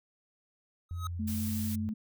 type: tone with exponential growth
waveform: square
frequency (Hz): 1270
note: D#6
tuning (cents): +35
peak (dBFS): -34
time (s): 0.89-1.07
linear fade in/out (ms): 2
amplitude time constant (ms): 39
type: tone with pitch glide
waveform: sine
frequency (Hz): 86.6 to 92.28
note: F2 to F#2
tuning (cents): -14 to -4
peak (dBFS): -34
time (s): 0.91-1.89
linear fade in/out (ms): 0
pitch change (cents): +110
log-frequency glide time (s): 1.25-1.48
type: tone with vibrato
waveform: sine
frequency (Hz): 216.6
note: A3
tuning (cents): -27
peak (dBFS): -32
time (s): 1.19-1.94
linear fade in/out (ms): 10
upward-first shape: sine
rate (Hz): 11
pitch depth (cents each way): 9
type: noise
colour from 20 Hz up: blue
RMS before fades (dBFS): -41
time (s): 1.27-1.76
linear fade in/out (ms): 10
effects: none